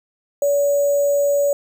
sine tone with sample-and-hold, 570 Hz, C#5, 48 cents sharp, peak -14 dBFS, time 0.42-1.53 s, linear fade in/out 2 ms, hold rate 7350 Hz, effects none

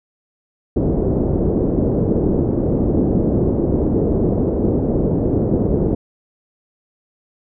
white low-pass noise, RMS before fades -17 dBFS, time 0.76-5.95 s, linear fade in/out 5 ms, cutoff 430 Hz, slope 24 dB/octave, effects none

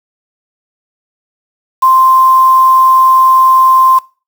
sine tone with quantisation, 1045 Hz, C6, 2 cents flat, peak -4 dBFS, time 1.82-3.99 s, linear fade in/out 10 ms, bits 4, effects noise-tail reverb RT60 0.3 s tail -20 dB re dry

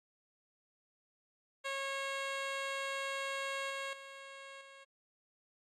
10% pulse tone with level steps, 546 Hz, C#5, 26 cents flat, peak -28 / -30 / -40 / -45 dBFS, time 1.64-4.85 s, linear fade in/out 20 ms, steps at 3.7 / 3.93 / 4.61 s, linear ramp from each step 2 ms, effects low-pass 7000 Hz 12 dB/octave + Opus 48 kbps

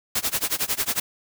white noise with tremolo, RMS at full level -22 dBFS, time 0.15-1 s, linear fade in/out 5 ms, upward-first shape sine, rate 11 Hz, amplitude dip 95%, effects none

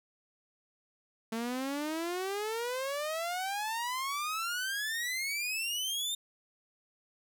sawtooth exponential sweep, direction up, 222.1 to 3662 Hz, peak -29 dBFS, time 1.32-6.15 s, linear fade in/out 5 ms, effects none

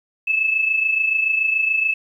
sine tone pair together, 2610 / 2637 Hz, E7 / E7, -18 / 0 cents, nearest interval unison, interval 18 cents, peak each -17 / -24 dBFS, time 0.27-1.94 s, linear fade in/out 10 ms, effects 9-bit

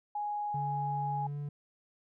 sine tone, 830.6 Hz, G#5, in tune, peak -32 dBFS, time 0.15-1.27 s, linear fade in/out 5 ms
triangle tone with pitch glide, 143.4 to 145.07 Hz, D3 to D3, -41 to -21 cents, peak -33 dBFS, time 0.54-1.49 s, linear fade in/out 5 ms, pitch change +20 cents, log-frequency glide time 1.29-1.37 s
effects none

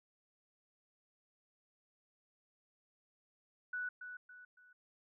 sine tone with echo, 1480 Hz, F#6, in tune, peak -37 dBFS, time 3.73-3.89 s, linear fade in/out 5 ms, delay 280 ms, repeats 3, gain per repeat -8 dB, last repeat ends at 4.73 s, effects none

